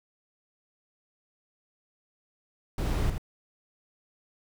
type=noise with echo; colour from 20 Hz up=brown; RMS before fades=-28 dBFS; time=2.78-3.1 s; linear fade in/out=2 ms; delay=81 ms; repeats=1; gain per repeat=-6 dB; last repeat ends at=3.181 s; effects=none